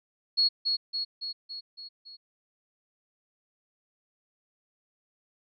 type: tone with echo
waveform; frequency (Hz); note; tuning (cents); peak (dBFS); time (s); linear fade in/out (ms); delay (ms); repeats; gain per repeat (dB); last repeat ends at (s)
sine; 4333; C#8; -40; -20; 0.37-0.49; 20; 280; 6; -4; 2.17
effects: none